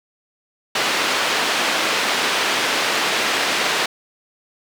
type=band-pass noise; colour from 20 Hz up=white; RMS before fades=-20 dBFS; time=0.75-3.86 s; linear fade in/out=5 ms; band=290 to 3300 Hz; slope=12 dB/octave; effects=none